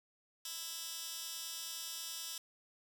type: tone with high-pass filter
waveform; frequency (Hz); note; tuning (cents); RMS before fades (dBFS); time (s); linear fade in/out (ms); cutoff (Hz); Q
15% pulse; 329.6; E4; 0; -44; 0.45-2.38; 2; 4500; 1
effects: none